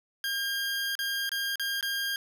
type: tone with dropouts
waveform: 20% pulse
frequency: 1610 Hz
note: G6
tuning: 46 cents sharp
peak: -24 dBFS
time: 0.24-2.16 s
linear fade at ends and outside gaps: 1 ms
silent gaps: 0.953-0.99 / 1.293-1.317 / 1.557-1.596 / 1.81-1.827 s
effects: none